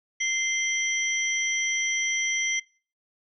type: tone cluster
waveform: sine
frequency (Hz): 2082 / 3177 / 5900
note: C7 / G7 / F#8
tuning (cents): -9 / +23 / -6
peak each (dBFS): -26 / -32 / -29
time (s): 0.2-2.6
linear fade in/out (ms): 10
effects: noise-tail reverb RT60 0.4 s tail -22 dB re dry